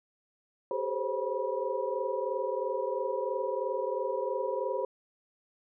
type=tone cluster; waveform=sine; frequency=387.8 / 427 / 515 / 538 / 970 Hz; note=G4 / G#4 / C5 / C5 / B5; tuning=-19 / +48 / -28 / +48 / -31 cents; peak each=-36 / -37 / -34 / -35 / -37 dBFS; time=0.71-4.85 s; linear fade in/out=2 ms; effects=none